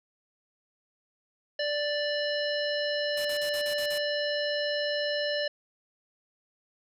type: harmonic tone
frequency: 587.3 Hz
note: D5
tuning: in tune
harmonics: 1 / 3 / 5 / 7 / 9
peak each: -29 / -34 / -36 / -37 / -39 dBFS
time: 1.59-5.48 s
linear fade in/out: 5 ms
type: noise bursts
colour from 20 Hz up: white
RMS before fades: -40 dBFS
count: 7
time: 3.17-3.981 s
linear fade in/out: 2 ms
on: 79 ms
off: 43 ms
effects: resampled to 32000 Hz